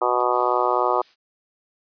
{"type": "harmonic tone", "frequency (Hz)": 123.47, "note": "B2", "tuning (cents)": 0, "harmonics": [3, 4, 5, 6, 7, 8, 9, 10], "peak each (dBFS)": [-26, -26, -26, -26, -26, -26, -26, -26], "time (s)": [0.01, 1.02], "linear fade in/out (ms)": 10}
{"type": "noise with exponential decay", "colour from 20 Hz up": "blue", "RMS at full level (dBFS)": -43, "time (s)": [0.2, 0.32], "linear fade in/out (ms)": 1, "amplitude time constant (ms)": 24}
{"type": "noise", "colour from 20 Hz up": "blue", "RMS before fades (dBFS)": -46, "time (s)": [0.3, 1.16], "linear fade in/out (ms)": 50}
{"effects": ["resampled to 11025 Hz"]}